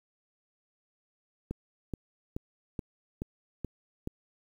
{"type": "click train", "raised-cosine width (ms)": 3, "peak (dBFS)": -21, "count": 7, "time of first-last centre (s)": [1.51, 4.074], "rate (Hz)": 2.34, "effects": ["9-bit"]}